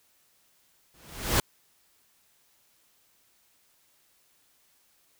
pink noise with exponential growth, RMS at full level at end -21 dBFS, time 0.94-1.4 s, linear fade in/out 2 ms, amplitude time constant 100 ms, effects white hiss -66 dBFS RMS until 5.19 s

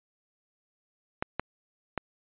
clicks, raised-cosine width 0.5 ms, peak -13 / -13 / -14 dBFS, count 3, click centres 1.225 / 1.396 / 1.977 s, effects resampled to 8000 Hz

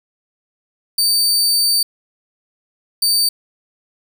sawtooth tone bursts at uneven times, 4601 Hz, D8, 36 cents flat, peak -10 dBFS, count 2, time 0.98-1.83 / 3.02-3.29 s, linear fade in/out 5 ms, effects 8-bit

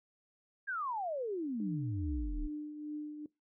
sine exponential sweep, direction down, 1661.2 to 32 Hz, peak -34 dBFS, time 0.67-2.48 s, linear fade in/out 20 ms
sine tone with tremolo, 299.7 Hz, D4, 35 cents sharp, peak -36 dBFS, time 1.6-3.26 s, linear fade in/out 2 ms, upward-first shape triangle, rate 2.4 Hz, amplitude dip 55%
effects noise-tail reverb RT60 0.2 s tail -22 dB re dry

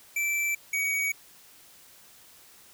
square tone pair in turn, 2331 / 2256 Hz, D7 / C#7, -14 / +30 cents, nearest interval minor second, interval 56 cents, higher first, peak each -26 dBFS, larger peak neither, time 0.16-0.55 / 0.73-1.12 s, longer neither, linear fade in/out 5 ms, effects white hiss -54 dBFS RMS until 2.73 s

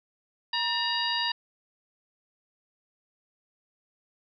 harmonic tone with a mistuned harmonic, 951 Hz, A#5, 34 cents sharp, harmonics 1 / 2 / 3 / 4 / 5, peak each -32 / -32 / -32 / -32 / -32 dBFS, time 0.53-1.32 s, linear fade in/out 5 ms, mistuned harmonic 2, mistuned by -90 cents, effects none

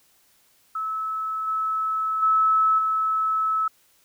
sine tone with level steps, 1300 Hz, E6, 24 cents flat, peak -25 / -22 / -16 / -20 dBFS, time 0.75-3.68 s, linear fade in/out 5 ms, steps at 1.47 / 2.22 / 2.78 s, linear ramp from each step 10 ms, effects white hiss -61 dBFS RMS until 4.04 s

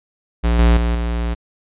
square tone with level steps, 58.27 Hz, A#1, in tune, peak -14 / -10 / -16 / -19 dBFS, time 0.43-1.35 s, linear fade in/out 20 ms, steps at 0.59 / 0.77 / 0.95 s, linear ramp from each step 2 ms, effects resampled to 8000 Hz

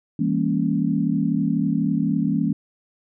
sine chord, E diminished seventh, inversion none, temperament equal with one note detuned, 164.81 / 201.2 / 233.1 / 277.2 Hz, E3 / G3 / Bb3 / Db4, 0 / +45 / 0 / 0 cents, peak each -24 dBFS, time 0.19-2.53 s, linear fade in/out 5 ms, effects none

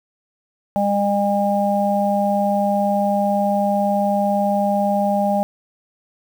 harmonic tone, 202 Hz, G#3, 48 cents flat, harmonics 1 / 3 / 4, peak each -20 / -20 / -20 dBFS, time 0.76-5.43 s, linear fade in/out 0 ms, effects 7-bit

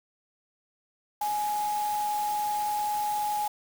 sine tone in noise, 836 Hz, G#5, 11 cents sharp, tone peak -26 dBFS, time 1.21-3.48 s, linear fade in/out 5 ms, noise white, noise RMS -40 dBFS, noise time 1.21-3.48 s, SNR +11 dB, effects none

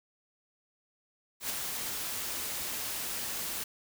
white noise with ADSR envelope, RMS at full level -32 dBFS, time 1.4-3.64 s, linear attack 100 ms, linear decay 4 ms, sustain -4 dB, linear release 8 ms, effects none

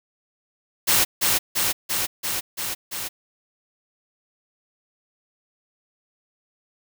white noise with echo, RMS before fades -18 dBFS, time 0.87-1.05 s, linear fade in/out 20 ms, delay 340 ms, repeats 6, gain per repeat -2 dB, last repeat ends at 3.09 s, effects none

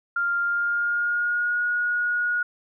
sine tone with pitch glide, 1396.9 to 1447 Hz, F6 to F#6, 0 to -39 cents, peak -21 dBFS, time 0.16-2.43 s, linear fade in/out 5 ms, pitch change +61 cents, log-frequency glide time 0.4-1.62 s, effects none

